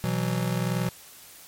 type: chord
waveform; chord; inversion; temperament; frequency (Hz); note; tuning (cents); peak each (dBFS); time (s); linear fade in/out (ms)
square; B suspended fourth; none; just; 123.47 / 164.63 / 185.21; B2 / E3 / F#3; 0 / -2 / +2; -29 / -30 / -30; 0.04-0.89; 0
effects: white hiss -48 dBFS RMS until 1.47 s + MP3 64 kbps